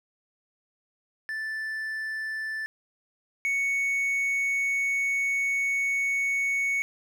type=tone pair in turn; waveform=triangle; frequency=1760 / 2220 Hz; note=A6 / C#7; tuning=0 / +2 cents; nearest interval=major third; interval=402 cents; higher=second; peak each=-28 / -22 dBFS; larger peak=second; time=1.29-2.66 / 3.45-6.82 s; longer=second; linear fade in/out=0 ms; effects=none